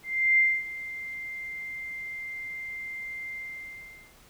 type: tone with ADSR envelope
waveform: sine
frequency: 2093 Hz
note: C7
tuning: in tune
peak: -17 dBFS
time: 0.03-4.15 s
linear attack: 350 ms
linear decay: 250 ms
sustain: -17 dB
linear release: 810 ms
effects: pink hiss -56 dBFS RMS until 4.29 s